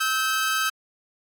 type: tone pair together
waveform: sawtooth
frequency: 1294 / 1557.2 Hz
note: E6 / G6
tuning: -32 / -12 cents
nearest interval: minor third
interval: 320 cents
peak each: -21 dBFS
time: 0-0.7 s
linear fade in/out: 10 ms
effects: AAC 64 kbps

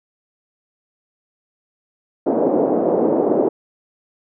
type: band-pass noise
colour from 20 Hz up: pink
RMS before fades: -17 dBFS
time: 2.26-3.49 s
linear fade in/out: 10 ms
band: 260 to 640 Hz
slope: 24 dB/octave
effects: none

